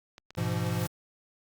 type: clicks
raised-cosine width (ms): 0.2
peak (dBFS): -29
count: 5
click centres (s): 0.181 / 0.306 / 0.351 / 0.574 / 0.737
type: noise with exponential growth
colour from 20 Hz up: white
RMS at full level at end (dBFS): -40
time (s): 0.36-0.87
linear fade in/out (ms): 2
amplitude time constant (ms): 110
type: chord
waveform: square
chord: F diminished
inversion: first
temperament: equal with one note detuned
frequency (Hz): 103.83 / 123.47 / 170.82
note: Ab2 / Cb3 / F3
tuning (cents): 0 / 0 / -38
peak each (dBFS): -33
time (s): 0.37-0.87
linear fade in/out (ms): 10
effects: Opus 48 kbps